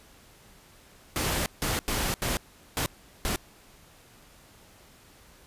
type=noise bursts at uneven times; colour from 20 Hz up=pink; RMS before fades=-28 dBFS; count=6; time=1.16-1.46 / 1.62-1.79 / 1.88-2.14 / 2.22-2.37 / 2.77-2.86 / 3.25-3.36 s; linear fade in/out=0 ms; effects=pink hiss -55 dBFS RMS until 5.46 s + resampled to 32000 Hz